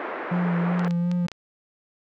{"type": "band-pass noise", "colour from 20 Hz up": "pink", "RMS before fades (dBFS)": -32, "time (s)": [0, 0.88], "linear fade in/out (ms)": 0, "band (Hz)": [330, 1900], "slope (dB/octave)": 24}
{"type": "tone with vibrato", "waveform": "triangle", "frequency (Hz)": 174.61, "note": "F3", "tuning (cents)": 0, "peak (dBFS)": -19, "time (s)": [0.31, 1.27], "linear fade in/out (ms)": 10, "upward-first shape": "sine", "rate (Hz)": 2.7, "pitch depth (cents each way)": 25}
{"type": "clicks", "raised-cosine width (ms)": 0.2, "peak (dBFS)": -20, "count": 6, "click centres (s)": [0.794, 0.847, 0.909, 1.115, 1.284, 1.317]}
{"effects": []}